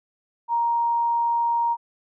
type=tone; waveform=sine; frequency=937 Hz; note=A#5; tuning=9 cents sharp; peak=-19 dBFS; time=0.48-1.77 s; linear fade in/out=50 ms; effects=none